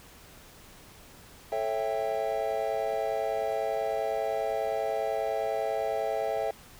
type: chord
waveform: triangle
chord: A dominant seventh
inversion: none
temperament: just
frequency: 440 / 550 / 660 / 792 Hz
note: A4 / C#5 / E5 / G5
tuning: 0 / -14 / +2 / +18 cents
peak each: -32 / -32 / -29 / -32 dBFS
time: 1.52-6.51 s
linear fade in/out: 2 ms
effects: pink hiss -52 dBFS RMS until 6.79 s